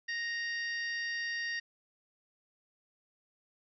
harmonic tone with a mistuned harmonic, 932.3 Hz, A#5, in tune, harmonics 2 / 3 / 4 / 5 / 6, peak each -34 / -46 / -51 / -45 / -47 dBFS, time 0.08-1.6 s, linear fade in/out 10 ms, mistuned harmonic 4, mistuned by -19 cents, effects none

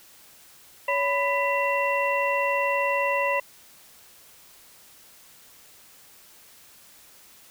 sine tone cluster, 562 / 995 / 1986 / 2725 Hz, C#5 / B5 / B6 / F7, +24 / +13 / +9 / -43 cents, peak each -26 / -26 / -28 / -29 dBFS, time 0.88-3.4 s, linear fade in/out 5 ms, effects white hiss -52 dBFS RMS until 7.5 s

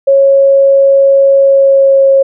sine tone with pitch glide, 549 to 543.6 Hz, C#5 to C#5, -17 to -34 cents, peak -3 dBFS, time 0.07-2.23 s, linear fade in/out 10 ms, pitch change -17 cents, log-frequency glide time 1.38-2.11 s, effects none

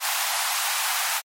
pink high-pass noise, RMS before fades -25 dBFS, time 0-1.22 s, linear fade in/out 50 ms, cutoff 730 Hz, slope 48 dB/octave, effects MP3 64 kbps

